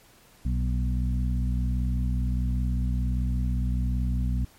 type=harmonic tone with a mistuned harmonic; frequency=61.4 Hz; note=B1; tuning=9 cents flat; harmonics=1 / 2 / 3 / 4; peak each=-24 / -30 / -34 / -36 dBFS; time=0.45-4.45 s; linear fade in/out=5 ms; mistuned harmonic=3; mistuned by=+34 cents; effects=pink hiss -56 dBFS RMS until 4.58 s + MP3 64 kbps